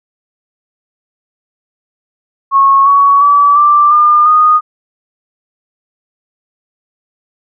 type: tone with pitch steps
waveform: sine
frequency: 1096 / 1122.3 / 1149.2 / 1176.7 / 1204.9 / 1233.8 Hz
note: C#6 / C#6 / D6 / D6 / D6 / D#6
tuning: -20 / +21 / -38 / +3 / +44 / -15 cents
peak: -4 dBFS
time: 2.51-4.61 s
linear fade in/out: 50 ms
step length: 350 ms
effects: none